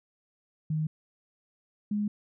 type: tone pair in turn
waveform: sine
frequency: 155.56 / 207.8 Hz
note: D#3 / G#3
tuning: 0 / +1 cents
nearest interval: perfect fourth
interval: 501 cents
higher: second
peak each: -26 dBFS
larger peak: neither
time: 0.7-0.87 / 1.91-2.08 s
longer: neither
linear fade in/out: 5 ms
effects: none